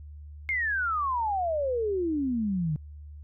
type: exponential sweep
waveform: sine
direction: down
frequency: 2175 to 146.83 Hz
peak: -25 dBFS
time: 0.49-2.76 s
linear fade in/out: 0 ms
effects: added 74 Hz sine -41 dBFS peak until 3.23 s